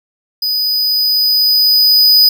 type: tone with level ramp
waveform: square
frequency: 4978 Hz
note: D#8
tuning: in tune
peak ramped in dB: -14 to -5 dBFS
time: 0.42-2.29 s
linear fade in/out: 5 ms
effects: none